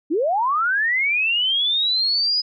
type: linear sweep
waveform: sine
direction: up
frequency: 277.2 to 5010 Hz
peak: -17 dBFS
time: 0.1-2.42 s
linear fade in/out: 20 ms
effects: none